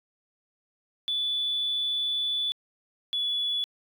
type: tone pair in turn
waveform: triangle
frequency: 3467 / 3419 Hz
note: A7 / G#7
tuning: -26 / +50 cents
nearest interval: unison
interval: 24 cents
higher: first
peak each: -22 dBFS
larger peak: neither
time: 1.08-2.52 / 3.13-3.64 s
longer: first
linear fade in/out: 0 ms
effects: tanh soft clip ceiling -23 dBFS